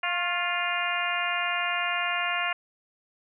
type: harmonic tone with a mistuned harmonic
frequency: 350 Hz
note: F4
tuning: 4 cents sharp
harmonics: 2 / 3 / 4 / 5 / 6 / 7 / 8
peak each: -33 / -33 / -33 / -33 / -33 / -33 / -33 dBFS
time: 0.03-2.53 s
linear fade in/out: 5 ms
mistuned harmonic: 3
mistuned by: +46 cents
effects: none